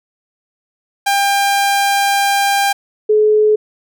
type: tone pair in turn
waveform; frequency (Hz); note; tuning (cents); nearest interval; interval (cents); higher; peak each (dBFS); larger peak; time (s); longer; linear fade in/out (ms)
sawtooth / sine; 798 / 426.7; G5 / G#4; +31 / +47; major seventh; 1084; first; -8; neither; 1.06-2.73 / 3.09-3.56; first; 10
effects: none